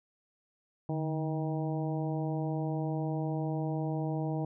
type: harmonic tone with a mistuned harmonic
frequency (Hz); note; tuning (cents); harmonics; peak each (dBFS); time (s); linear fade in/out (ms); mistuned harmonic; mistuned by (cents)
158.4; D#3; +31; 1 / 2 / 3 / 4 / 5 / 6; -32 / -36 / -41 / -41 / -42 / -48; 0.89-4.45; 2; 1; -81
effects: none